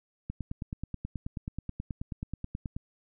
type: click train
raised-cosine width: 5 ms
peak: -22 dBFS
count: 24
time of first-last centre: 0.3-2.765 s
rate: 9.33 Hz
effects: none